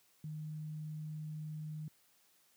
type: tone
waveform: sine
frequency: 153.9 Hz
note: D#3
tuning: 19 cents flat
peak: -40 dBFS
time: 0.24-1.88 s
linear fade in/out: 2 ms
effects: white hiss -70 dBFS RMS until 2.56 s + high-pass 80 Hz 12 dB/octave